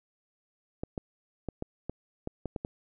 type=clicks; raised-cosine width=2 ms; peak=-20 dBFS; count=9; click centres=0.835 / 0.978 / 1.487 / 1.624 / 1.896 / 2.274 / 2.457 / 2.562 / 2.649 s; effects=none